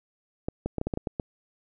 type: clicks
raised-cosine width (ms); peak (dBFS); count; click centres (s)
2; -15; 9; 0.485 / 0.66 / 0.783 / 0.814 / 0.87 / 0.938 / 0.974 / 1.072 / 1.198
effects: none